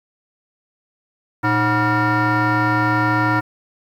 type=tone with frequency modulation; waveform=sine; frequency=541 Hz; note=C#5; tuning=42 cents flat; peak=-12 dBFS; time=1.43-3.41 s; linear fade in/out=20 ms; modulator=425 Hz; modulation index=2.7; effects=tanh soft clip ceiling -13 dBFS + 8-bit